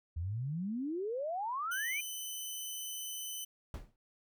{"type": "exponential sweep", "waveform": "sine", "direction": "up", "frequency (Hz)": [77.5, 2474], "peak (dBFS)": -34, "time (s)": [0.16, 2.01], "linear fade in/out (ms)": 10}
{"type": "tone", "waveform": "10% pulse", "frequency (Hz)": 3025, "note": "F#7", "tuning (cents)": 38, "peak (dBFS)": -31, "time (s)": [1.71, 3.45], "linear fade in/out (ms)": 10}
{"type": "noise with exponential decay", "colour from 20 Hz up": "brown", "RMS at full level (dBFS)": -37, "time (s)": [3.74, 3.96], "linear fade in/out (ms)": 1, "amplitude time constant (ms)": 46}
{"effects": []}